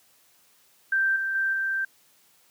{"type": "tone with level steps", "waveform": "sine", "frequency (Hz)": 1568, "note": "G6", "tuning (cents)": 0, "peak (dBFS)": [-20, -25, -22, -24], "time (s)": [0.92, 1.85], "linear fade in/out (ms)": 5, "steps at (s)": [1.16, 1.35, 1.53], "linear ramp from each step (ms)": 2, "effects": ["white hiss -61 dBFS RMS until 2.5 s", "high-pass 100 Hz 12 dB/octave"]}